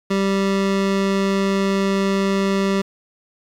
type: tone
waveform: 25% pulse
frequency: 195.6 Hz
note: G3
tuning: 4 cents flat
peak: -13 dBFS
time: 0.1-2.82 s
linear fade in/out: 10 ms
effects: low-pass 6000 Hz 12 dB/octave + 7-bit